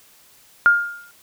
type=tone with exponential decay; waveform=sine; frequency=1411 Hz; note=F6; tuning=17 cents sharp; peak=-7 dBFS; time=0.66-1.11 s; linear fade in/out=0 ms; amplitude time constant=96 ms; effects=white hiss -52 dBFS RMS until 1.22 s